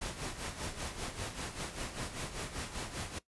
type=noise with tremolo; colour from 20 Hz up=pink; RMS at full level=-38 dBFS; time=0.01-3.19 s; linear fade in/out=10 ms; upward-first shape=sine; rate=5.1 Hz; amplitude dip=65%; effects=noise-tail reverb RT60 0.1 s tail -17 dB re dry + resampled to 24000 Hz